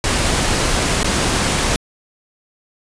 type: noise with dropouts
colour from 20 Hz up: pink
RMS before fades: -17 dBFS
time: 0.04-1.76 s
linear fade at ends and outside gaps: 1 ms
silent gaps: 1.032-1.044 s
effects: resampled to 22050 Hz